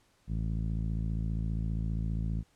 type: tone with low-pass filter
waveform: sawtooth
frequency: 55 Hz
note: A1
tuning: in tune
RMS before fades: -32 dBFS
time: 0.27-2.44 s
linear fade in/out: 50 ms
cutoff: 180 Hz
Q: 1.9
effects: pink hiss -68 dBFS RMS until 2.55 s + low-pass 10000 Hz 12 dB/octave